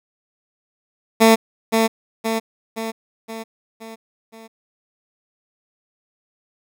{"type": "tone with echo", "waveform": "15% pulse", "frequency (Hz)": 224.1, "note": "A3", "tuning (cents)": 32, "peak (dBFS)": -3, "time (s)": [1.2, 1.36], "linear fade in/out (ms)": 20, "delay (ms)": 520, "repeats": 6, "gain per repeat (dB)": -5, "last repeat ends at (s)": 4.48, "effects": []}